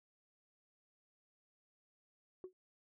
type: tone with exponential decay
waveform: sine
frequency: 370 Hz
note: F#4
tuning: in tune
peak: -39 dBFS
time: 2.44-2.53 s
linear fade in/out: 1 ms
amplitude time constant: 19 ms
effects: tanh soft clip ceiling -41 dBFS